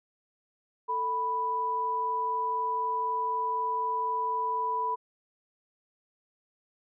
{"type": "tone pair together", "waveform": "sine", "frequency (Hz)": [444, 987.8], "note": ["A4", "B5"], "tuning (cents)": [16, 0], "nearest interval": "octave + major second", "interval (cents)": 1384, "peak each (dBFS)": [-37, -27], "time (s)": [0.88, 4.96], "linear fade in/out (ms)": 20, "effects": []}